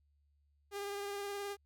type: tone with vibrato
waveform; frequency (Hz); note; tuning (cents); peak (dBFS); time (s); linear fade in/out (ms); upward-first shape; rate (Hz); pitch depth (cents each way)
sawtooth; 403; G4; +48; -35; 0.71-1.57; 50; sine; 19; 19
effects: added 72 Hz sine -70 dBFS peak until 1.65 s